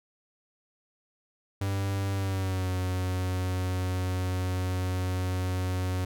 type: tone with pitch glide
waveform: 45% pulse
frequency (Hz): 98 to 91.97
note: G2 to F#2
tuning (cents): 0 to -10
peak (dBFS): -27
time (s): 1.61-6.05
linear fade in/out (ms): 5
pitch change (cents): -110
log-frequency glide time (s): 2.14-2.71
effects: none